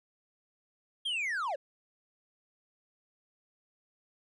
triangle linear sweep, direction down, 3300 to 505 Hz, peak -29 dBFS, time 1.05-1.56 s, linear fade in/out 10 ms, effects resampled to 24000 Hz

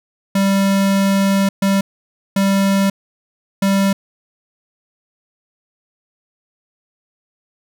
square tone bursts at uneven times, 196 Hz, G3, in tune, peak -13 dBFS, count 4, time 0.35-1.49 / 1.62-1.81 / 2.36-2.9 / 3.62-3.93 s, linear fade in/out 5 ms, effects none

